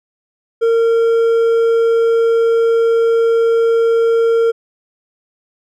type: tone with hard clipping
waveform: triangle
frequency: 459 Hz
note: A#4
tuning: 27 cents flat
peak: -11 dBFS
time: 0.61-4.52 s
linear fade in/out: 20 ms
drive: 7 dB
effects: none